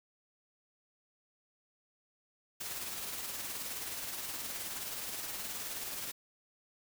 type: noise with tremolo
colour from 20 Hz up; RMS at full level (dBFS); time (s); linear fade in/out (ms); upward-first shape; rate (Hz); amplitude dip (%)
white; -39; 2.6-6.12; 10; sine; 19; 35
effects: none